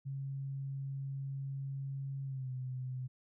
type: tone with pitch glide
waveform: sine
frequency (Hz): 136.7 to 128.28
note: C#3 to C3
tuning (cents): -24 to -34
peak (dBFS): -37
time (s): 0.05-3.08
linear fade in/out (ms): 20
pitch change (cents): -110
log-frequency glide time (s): 2.24-2.51
effects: none